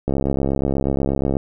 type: click train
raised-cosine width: 2 ms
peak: -7 dBFS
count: 89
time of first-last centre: 0.08-1.368 s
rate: 68.3 Hz
effects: none